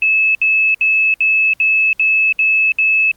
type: tone bursts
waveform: sine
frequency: 2602 Hz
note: E7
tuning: 23 cents flat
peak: -10 dBFS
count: 8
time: 0.02-3.115 s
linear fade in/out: 2 ms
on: 330 ms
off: 65 ms
effects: pink hiss -53 dBFS RMS until 3.16 s + Opus 24 kbps